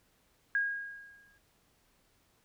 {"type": "tone with exponential decay", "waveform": "sine", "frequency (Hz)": 1634, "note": "G#6", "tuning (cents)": -29, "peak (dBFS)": -25, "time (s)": [0.55, 1.38], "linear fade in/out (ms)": 1, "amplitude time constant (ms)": 180, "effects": ["pink hiss -70 dBFS RMS until 2.44 s"]}